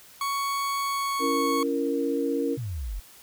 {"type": "tone with pitch glide", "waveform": "40% pulse", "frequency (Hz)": [1114, 1106.3], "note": ["C#6", "C#6"], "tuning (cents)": [8, -4], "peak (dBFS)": -25, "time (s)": [0.21, 1.63], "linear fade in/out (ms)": 2, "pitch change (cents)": -12, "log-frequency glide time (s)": [0.8, 1.38]}
{"type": "chord", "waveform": "sine", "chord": "A# diminished", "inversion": "first", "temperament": "just", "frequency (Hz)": [279.7, 335.6, 466.2], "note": ["C#4", "E4", "A#4"], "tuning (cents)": [16, 31, 0], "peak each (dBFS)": [-27, -31, -27], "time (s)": [1.19, 2.58], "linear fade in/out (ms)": 50}
{"type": "exponential sweep", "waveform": "sine", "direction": "down", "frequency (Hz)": [134.9, 41.2], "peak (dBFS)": -29, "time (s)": [2.57, 3], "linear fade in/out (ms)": 10}
{"effects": ["white hiss -51 dBFS RMS until 3.22 s"]}